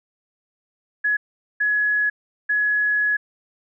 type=tone bursts at uneven times; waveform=sine; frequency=1687 Hz; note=G#6; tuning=27 cents sharp; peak=-17 dBFS; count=3; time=1.04-1.17 / 1.6-2.1 / 2.49-3.17 s; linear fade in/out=10 ms; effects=none